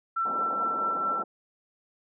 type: tone with tremolo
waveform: sine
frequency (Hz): 1342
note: E6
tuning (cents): +31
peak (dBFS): -24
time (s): 0.16-1.23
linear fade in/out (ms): 10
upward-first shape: triangle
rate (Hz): 4.6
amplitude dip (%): 35
type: band-pass noise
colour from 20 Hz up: white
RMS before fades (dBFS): -38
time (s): 0.25-1.24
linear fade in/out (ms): 5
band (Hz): 190 to 1000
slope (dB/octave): 48
effects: none